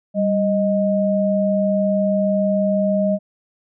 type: tone pair together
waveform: sine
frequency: 196.01 / 622.3 Hz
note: G3 / D#5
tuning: 0 / 0 cents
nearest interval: octave + minor sixth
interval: 2000 cents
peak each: -18 dBFS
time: 0.14-3.19 s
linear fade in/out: 50 ms
effects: none